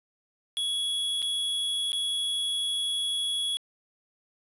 square tone with dropouts, 3357 Hz, G#7, 18 cents sharp, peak -27 dBFS, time 0.57-3.57 s, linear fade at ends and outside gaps 0 ms, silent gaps 1.22-1.226 / 1.92-1.93 s, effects resampled to 24000 Hz + 9-bit

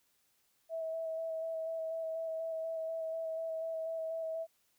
sine tone with vibrato, 649 Hz, E5, 27 cents flat, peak -35 dBFS, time 0.69-4.47 s, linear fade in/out 50 ms, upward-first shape square, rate 4.1 Hz, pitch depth 13 cents each way, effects white hiss -74 dBFS RMS until 4.78 s

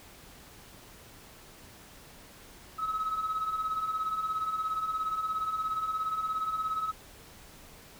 sine beating tone pair, 1271 / 1288 Hz, D#6 / E6, +36 / -41 cents, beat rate 17 Hz, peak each -35 / -29 dBFS, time 2.78-6.92 s, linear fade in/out 20 ms, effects tanh soft clip ceiling -25 dBFS + pink hiss -52 dBFS RMS until 7.99 s

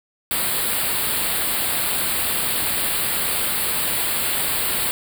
white band-stop noise, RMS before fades -22 dBFS, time 0.31-4.91 s, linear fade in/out 0 ms, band 4700 to 7800 Hz, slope 96 dB/octave, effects none

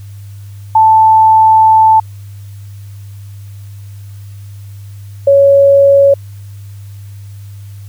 sine tone pair in turn, 880 / 556.8 Hz, A5 / C#5, 0 / +8 cents, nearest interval minor sixth, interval 792 cents, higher first, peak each -3 dBFS, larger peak neither, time 0.75-2 / 5.27-6.14 s, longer first, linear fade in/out 5 ms, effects added 100 Hz sine -27 dBFS peak until 7.88 s + white hiss -47 dBFS RMS until 7.88 s

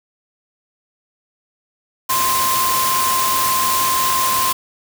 sine tone in noise, 1046.5 Hz, C6, in tune, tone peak -17 dBFS, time 2.09-4.53 s, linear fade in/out 10 ms, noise white, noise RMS -20 dBFS, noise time 2.09-4.53 s, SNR 0 dB, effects none

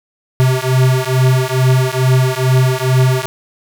square beating tone pair, 128.1 / 130.4 Hz, C3 / C3, -36 / -5 cents, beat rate 2.3 Hz, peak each -14 dBFS, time 0.4-3.26 s, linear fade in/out 0 ms, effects none

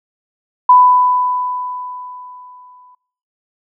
sine tone with exponential decay, 997 Hz, B5, 16 cents sharp, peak -3 dBFS, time 0.69-2.95 s, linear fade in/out 5 ms, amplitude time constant 490 ms, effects noise-tail reverb RT60 0.6 s tail -25 dB re dry

